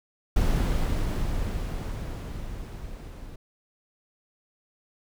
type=noise with level ramp; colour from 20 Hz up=brown; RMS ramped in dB=-22 to -41 dBFS; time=0.36-3.36 s; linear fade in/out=5 ms; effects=none